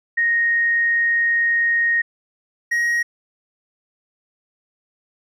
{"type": "tone pair in turn", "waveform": ["sine", "triangle"], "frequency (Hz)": [1864.7, 1886.4], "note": ["A#6", "A#6"], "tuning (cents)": [0, 20], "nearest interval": "unison", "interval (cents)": 20, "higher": "second", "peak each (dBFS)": -15, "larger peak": "neither", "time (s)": [[0.17, 2.02], [2.71, 3.03]], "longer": "first", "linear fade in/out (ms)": 10, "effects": []}